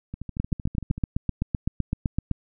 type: two click trains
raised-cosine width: 5 ms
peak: -11 / -21 dBFS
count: 16 / 12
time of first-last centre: 0.4-2.313 / 0.14-0.98 s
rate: 7.84 / 13.1 Hz
effects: none